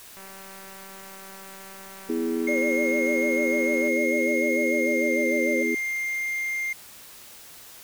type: click train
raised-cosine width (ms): 0.5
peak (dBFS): -31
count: 717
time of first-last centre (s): 0.17-3.88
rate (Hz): 193
type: chord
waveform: sine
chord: E major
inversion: second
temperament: equal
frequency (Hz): 246.9 / 329.6 / 415.3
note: B3 / E4 / G#4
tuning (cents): 0 / 0 / 0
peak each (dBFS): -28 / -27 / -29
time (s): 2.09-5.75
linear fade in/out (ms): 5
type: tone with pitch glide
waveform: triangle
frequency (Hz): 2144 to 2110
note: C7 to C7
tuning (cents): +42 to +14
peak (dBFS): -24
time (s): 2.47-6.73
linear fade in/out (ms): 5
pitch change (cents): -28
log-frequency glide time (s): 4.63-5.31
type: tone with vibrato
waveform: sine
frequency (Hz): 554.4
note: C#5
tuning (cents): 0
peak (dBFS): -26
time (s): 2.48-5.63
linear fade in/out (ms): 10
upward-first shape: sine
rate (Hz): 6.7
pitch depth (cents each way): 120
effects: white hiss -46 dBFS RMS until 7.83 s